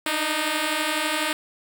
5% pulse beating tone pair, 300.1 / 312.1 Hz, D4 / D#4, +38 / +5 cents, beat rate 12 Hz, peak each -16 / -13 dBFS, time 0.06-1.33 s, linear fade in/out 2 ms, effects none

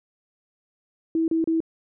sine tone bursts, 325.6 Hz, E4, 21 cents flat, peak -19 dBFS, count 3, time 1.15-1.604 s, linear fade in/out 2 ms, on 130 ms, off 32 ms, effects none

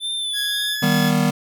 square tone with vibrato, 3520 Hz, A7, in tune, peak -23 dBFS, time 0-0.78 s, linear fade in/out 50 ms, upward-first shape sine, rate 2 Hz, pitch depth 34 cents each way
20% pulse tone with pitch glide, 1663 to 1702.9 Hz, G#6 to G#6, +2 to +43 cents, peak -19 dBFS, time 0.33-1.13 s, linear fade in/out 50 ms, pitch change +41 cents, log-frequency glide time 0.57-0.82 s
square chord, Eb augmented, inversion none, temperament just, 155.56 / 194.45 / 243.1 Hz, Eb3 / G3 / B3, 0 / -14 / -27 cents, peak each -21 dBFS, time 0.82-1.31 s, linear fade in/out 10 ms
effects none

